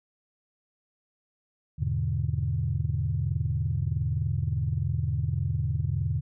sine chord, E dominant seventh, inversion none, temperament equal, 82.41 / 103.83 / 123.47 / 146.83 Hz, E2 / G#2 / B2 / D3, 0 / 0 / 0 / 0 cents, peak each -30 dBFS, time 1.78-6.21 s, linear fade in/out 20 ms, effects tanh soft clip ceiling -15 dBFS

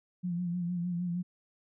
sine tone with vibrato, 175.5 Hz, F3, 9 cents sharp, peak -30 dBFS, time 0.23-1.23 s, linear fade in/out 20 ms, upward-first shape sine, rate 6.5 Hz, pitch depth 47 cents each way, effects none

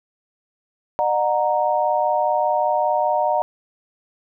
sine tone cluster, 605 / 730 / 932 Hz, D#5 / F#5 / A#5, -49 / -24 / -1 cents, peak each -21 dBFS, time 0.99-3.42 s, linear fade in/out 0 ms, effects none

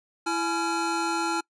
square tone cluster, 334 / 845 / 1377 Hz, E4 / G#5 / F6, +23 / +30 / -25 cents, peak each -30 dBFS, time 0.26-1.41 s, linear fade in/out 10 ms, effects noise-tail reverb RT60 0.1 s tail -25 dB re dry + resampled to 22050 Hz

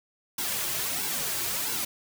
white noise with flanger, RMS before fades -30 dBFS, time 0.38-1.85 s, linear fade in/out 5 ms, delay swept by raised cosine 1.6 to 4.2 ms, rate 1.5 Hz, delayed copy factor -0.8, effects none

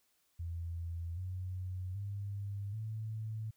sine tone with pitch steps, 84.5 / 92.15 / 100.49 / 109.58 Hz, E2 / F#2 / G2 / A2, +43 / -7 / +43 / -7 cents, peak -37 dBFS, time 0.39-3.51 s, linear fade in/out 10 ms, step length 780 ms, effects white hiss -75 dBFS RMS until 3.56 s

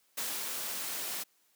white noise with ADSR envelope, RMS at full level -35 dBFS, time 0.17-1.24 s, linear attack 11 ms, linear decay 250 ms, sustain -2 dB, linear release 18 ms, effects white hiss -70 dBFS RMS until 1.55 s + high-pass 200 Hz 12 dB/octave

